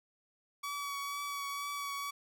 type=tone with vibrato; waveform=sawtooth; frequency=1136 Hz; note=C#6; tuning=42 cents sharp; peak=-33 dBFS; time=0.63-2.11 s; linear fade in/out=10 ms; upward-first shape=triangle; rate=2.1 Hz; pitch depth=19 cents each way; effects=none

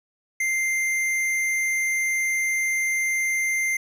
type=tone with hard clipping; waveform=triangle; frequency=2093 Hz; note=C7; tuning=in tune; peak=-23 dBFS; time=0.4-3.77 s; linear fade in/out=5 ms; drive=15 dB; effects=none

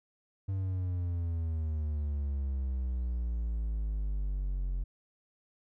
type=exponential sweep; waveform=triangle; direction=down; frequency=97.4 to 44.17 Hz; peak=-28 dBFS; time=0.48-4.84 s; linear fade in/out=10 ms; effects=none

